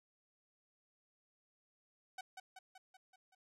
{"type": "tone with echo", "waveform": "sawtooth", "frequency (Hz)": 753, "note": "F#5", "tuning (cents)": 30, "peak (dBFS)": -40, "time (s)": [2.18, 2.21], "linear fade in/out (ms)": 5, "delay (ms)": 190, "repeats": 6, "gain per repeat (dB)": -4, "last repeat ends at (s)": 3.35, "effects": ["low-pass 10000 Hz 12 dB/octave"]}